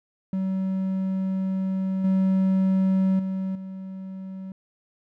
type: tone with level steps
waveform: triangle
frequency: 190 Hz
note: F#3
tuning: 46 cents sharp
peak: -21 / -16 / -23 / -31 dBFS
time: 0.33-4.52 s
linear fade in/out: 2 ms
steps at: 2.04 / 3.19 / 3.55 s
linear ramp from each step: 5 ms
effects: none